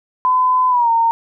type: tone with pitch glide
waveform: sine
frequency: 1013 to 918.3 Hz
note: B5 to A#5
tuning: +44 to -26 cents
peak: -11 dBFS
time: 0.25-1.11 s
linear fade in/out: 0 ms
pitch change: -170 cents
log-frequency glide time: 0.69-0.9 s
effects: none